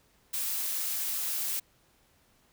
blue noise, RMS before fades -32 dBFS, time 0.33-1.6 s, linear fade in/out 10 ms, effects pink hiss -66 dBFS RMS until 2.52 s

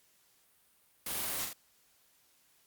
white noise with echo, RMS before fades -37 dBFS, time 1.06-1.45 s, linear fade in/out 5 ms, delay 41 ms, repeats 2, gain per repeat -4 dB, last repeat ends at 1.532 s, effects white hiss -68 dBFS RMS until 2.66 s + Opus 48 kbps

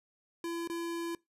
square tone with dropouts, 337.8 Hz, E4, 42 cents sharp, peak -35 dBFS, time 0.44-1.15 s, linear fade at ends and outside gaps 2 ms, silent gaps 0.675-0.698 s, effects noise-tail reverb RT60 0.2 s tail -23 dB re dry + resampled to 32000 Hz

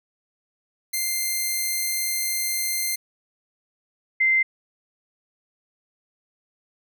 5% pulse / sine tone pair in turn, 2093 / 2080 Hz, C7 / C7, 0 / -11 cents, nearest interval unison, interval 11 cents, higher first, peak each -13 / -16 dBFS, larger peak first, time 0.93-2.96 / 4.2-4.43 s, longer first, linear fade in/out 10 ms, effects none

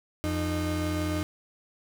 35% pulse tone pair together, 86.55 / 306.3 Hz, F2 / D#4, -15 / -27 cents, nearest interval octave + minor seventh, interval 2188 cents, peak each -28 dBFS, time 0.24-1.23 s, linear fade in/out 0 ms, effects none

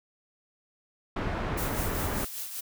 pink low-pass noise, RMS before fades -31 dBFS, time 1.16-2.25 s, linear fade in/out 5 ms, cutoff 1800 Hz, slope 12 dB/octave
blue noise with tremolo, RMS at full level -35 dBFS, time 1.57-2.61 s, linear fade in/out 10 ms, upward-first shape sine, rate 5.1 Hz, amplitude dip 50%
effects none

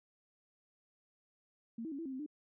sine tone with pitch steps, 229.2 / 322.4 / 277.4 / 330.5 / 266.5 / 260 / 299.7 Hz, A#3 / E4 / C#4 / E4 / C4 / C4 / D4, -29 / -38 / +1 / +5 / +32 / -11 / +35 cents, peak -39 dBFS, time 1.78-2.263 s, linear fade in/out 5 ms, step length 69 ms, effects none

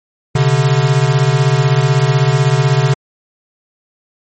square beating tone pair, 128.7 / 144.7 Hz, C3 / D3, -28 / -25 cents, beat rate 16 Hz, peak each -13 dBFS, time 0.35-2.94 s, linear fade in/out 5 ms, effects MP3 32 kbps

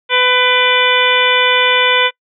harmonic tone with a mistuned harmonic, 500 Hz, B4, 21 cents sharp, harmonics 1 / 2 / 3 / 4 / 5 / 6 / 7, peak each -17 / -17 / -17 / -17 / -17 / -17 / -17 dBFS, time 0.09-2.11 s, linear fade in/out 50 ms, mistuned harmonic 5, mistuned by -72 cents, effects noise-tail reverb RT60 0.1 s tail -25 dB re dry

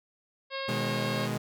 harmonic tone, 541 Hz, C#5, 42 cents flat, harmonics 1 / 2 / 3 / 4 / 5 / 6 / 7 / 8 / 9, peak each -36 / -39 / -41 / -42 / -43 / -44 / -44 / -45 / -46 dBFS, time 0.5-1.29 s, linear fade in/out 50 ms
sawtooth chord, G# minor, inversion first, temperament equal, 123.47 / 155.56 / 207.7 Hz, B2 / D#3 / G#3, 0 / 0 / 0 cents, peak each -29 / -33 / -29 dBFS, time 0.68-1.38 s, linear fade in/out 10 ms
effects none

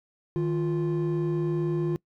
triangle tone pair together, 155.56 / 348.9 Hz, D#3 / F4, 0 / -2 cents, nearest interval octave + major second, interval 1398 cents, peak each -24 dBFS, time 0.36-1.96 s, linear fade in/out 0 ms, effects noise-tail reverb RT60 0.1 s tail -23 dB re dry + tanh soft clip ceiling -17 dBFS

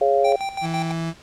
sine chord, Db major, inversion second, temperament just, 415.8 / 554.4 / 693 Hz, Ab4 / Db5 / F5, +2 / 0 / -14 cents, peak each -20 / -19 / -19 dBFS, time 0.01-0.36 s, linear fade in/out 5 ms
square tone with tremolo, 784 Hz, G5, in tune, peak -24 dBFS, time 0.24-0.92 s, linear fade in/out 10 ms, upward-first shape square, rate 6 Hz, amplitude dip 70%
35% pulse tone, 164.81 Hz, E3, in tune, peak -22 dBFS, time 0.61-1.14 s, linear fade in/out 50 ms
effects pink hiss -48 dBFS RMS until 1.22 s + low-pass 7000 Hz 12 dB/octave

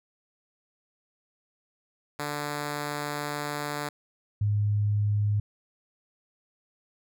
5% pulse / sine tone pair in turn, 146.83 / 103.82 Hz, D3 / G#2, 0 / 0 cents, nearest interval tritone, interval 600 cents, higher first, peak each -19 / -22 dBFS, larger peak first, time 2.19-3.89 / 4.41-5.4 s, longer first, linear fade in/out 5 ms, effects none

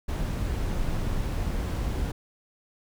brown noise, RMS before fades -28 dBFS, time 0.08-2.12 s, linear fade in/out 10 ms, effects none

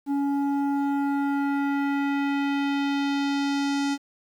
square tone with low-pass filter sweep, 280.8 Hz, C#4, 22 cents sharp, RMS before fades -25 dBFS, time 0.06-3.98 s, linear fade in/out 50 ms, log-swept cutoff 650 to 6600 Hz, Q 1.3, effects 9-bit

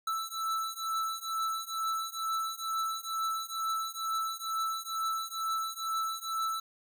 square beating tone pair, 1318.5 / 1320.7 Hz, E6 / E6, 0 / +3 cents, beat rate 2.2 Hz, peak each -36 / -35 dBFS, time 0.07-6.6 s, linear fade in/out 5 ms, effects none

